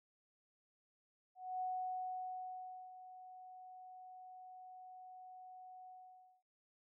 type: tone with ADSR envelope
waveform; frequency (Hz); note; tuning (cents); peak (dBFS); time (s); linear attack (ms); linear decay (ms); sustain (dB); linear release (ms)
sine; 740; F#5; 0; -37; 1.35-6.43; 260; 1300; -15; 550
effects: none